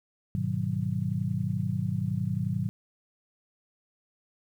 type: chord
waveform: sine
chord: G# minor seventh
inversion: none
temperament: just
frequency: 103.83 / 124.59 / 155.74 / 186.89 Hz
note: G#2 / B2 / D#3 / F#3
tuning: 0 / +16 / +2 / +18 cents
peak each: -32 dBFS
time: 0.35-2.69 s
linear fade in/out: 0 ms
effects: 10-bit